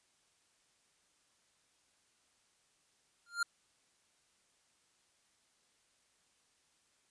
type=tone with exponential growth; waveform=square; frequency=1396.9 Hz; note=F6; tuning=in tune; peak=-28 dBFS; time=3.26-3.43 s; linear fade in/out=5 ms; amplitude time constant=35 ms; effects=white hiss -73 dBFS RMS until 7.1 s + resampled to 22050 Hz